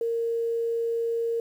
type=tone with quantisation; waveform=sine; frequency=462.3 Hz; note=A#4; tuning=14 cents flat; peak=-24 dBFS; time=0.01-1.4 s; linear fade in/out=2 ms; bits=9; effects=none